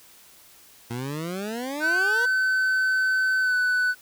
20% pulse exponential sweep, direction up, 115 to 493.9 Hz, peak -24 dBFS, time 0.9-2.26 s, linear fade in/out 10 ms
triangle tone with pitch glide, 1523 to 1493.4 Hz, F#6 to F#6, +50 to +16 cents, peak -18 dBFS, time 1.8-3.95 s, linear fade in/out 50 ms, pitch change -34 cents, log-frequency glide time 3.41-3.54 s
effects white hiss -52 dBFS RMS until 4.01 s

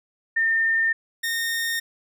sine / sawtooth tone pair in turn, 1811 / 1838.4 Hz, A6 / A#6, +49 / -25 cents, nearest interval unison, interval 26 cents, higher second, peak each -18 / -20 dBFS, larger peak first, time 0.36-0.93 / 1.23-1.8 s, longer neither, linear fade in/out 10 ms, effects none

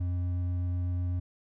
triangle tone with hard clipping, 89.2 Hz, F2, 37 cents sharp, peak -29 dBFS, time 0-1.2 s, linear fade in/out 10 ms, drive 8 dB, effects none

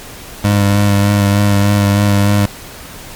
25% pulse tone with vibrato, 101.4 Hz, G#2, 41 cents flat, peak -5 dBFS, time 0.44-2.46 s, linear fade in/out 5 ms, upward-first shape sine, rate 3.3 Hz, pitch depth 21 cents each way, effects pink hiss -32 dBFS RMS until 3.15 s + MP3 96 kbps

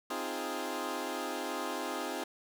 15% pulse chord, F minor seventh, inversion second, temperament equal with one note detuned, 261.6 / 311.1 / 349.2 / 413.9 Hz, C4 / Eb4 / F4 / Ab4, 0 / 0 / 0 / -6 cents, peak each -34 dBFS, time 0.1-2.24 s, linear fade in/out 5 ms, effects none

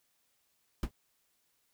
brown noise with exponential decay, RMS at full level -24 dBFS, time 0.83-0.91 s, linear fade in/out 2 ms, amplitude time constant 16 ms, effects white hiss -75 dBFS RMS until 1.73 s

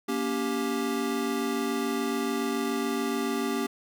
square chord, G diminished, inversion first, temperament just, 235.2 / 282.2 / 392 Hz, Bb3 / Db4 / G4, +16 / +31 / 0 cents, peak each -32 dBFS, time 0.08-3.67 s, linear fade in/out 10 ms, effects none

